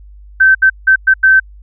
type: tone bursts at uneven times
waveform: sine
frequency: 1545 Hz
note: G6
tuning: 26 cents flat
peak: -4 dBFS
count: 5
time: 0.4-0.55 / 0.62-0.7 / 0.87-0.96 / 1.07-1.14 / 1.23-1.4 s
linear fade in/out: 10 ms
effects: added 50 Hz sine -34 dBFS peak until 1.62 s